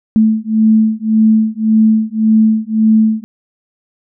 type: beating tone pair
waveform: sine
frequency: 218.2 / 220 Hz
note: A3 / A3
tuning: -14 / 0 cents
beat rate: 1.8 Hz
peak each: -11 dBFS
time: 0.16-3.24 s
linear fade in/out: 0 ms
effects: none